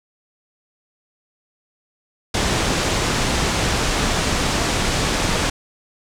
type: low-pass noise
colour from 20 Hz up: pink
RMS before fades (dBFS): -20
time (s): 2.34-5.5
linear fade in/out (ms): 5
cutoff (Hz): 8200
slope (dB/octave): 24
effects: none